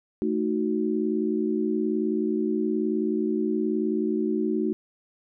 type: chord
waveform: sine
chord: D# diminished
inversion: second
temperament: equal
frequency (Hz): 220 / 311.1 / 370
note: A3 / D#4 / F#4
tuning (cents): 0 / 0 / 0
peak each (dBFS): -27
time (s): 0.22-4.73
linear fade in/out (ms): 0
effects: none